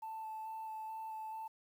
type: tone with vibrato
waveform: sine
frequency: 880 Hz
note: A5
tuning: in tune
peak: -40 dBFS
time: 0.02-1.48 s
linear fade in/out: 10 ms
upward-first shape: square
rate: 2.3 Hz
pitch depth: 9 cents each way
effects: tanh soft clip ceiling -38 dBFS + 11-bit